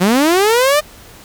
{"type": "linear sweep", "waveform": "sawtooth", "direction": "up", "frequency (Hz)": [170, 614], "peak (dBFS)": -6, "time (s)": [0, 0.81], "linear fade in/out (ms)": 20, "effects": ["pink hiss -40 dBFS RMS until 1.24 s"]}